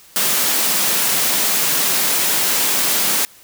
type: high-pass noise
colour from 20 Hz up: white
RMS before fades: -17 dBFS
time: 0.16-3.25 s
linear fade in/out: 0 ms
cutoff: 140 Hz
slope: 48 dB/octave
effects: white hiss -46 dBFS RMS until 3.43 s